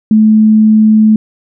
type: tone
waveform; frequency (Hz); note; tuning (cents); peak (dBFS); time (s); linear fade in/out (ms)
sine; 216.6; A3; -27; -3; 0.11-1.16; 2
effects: none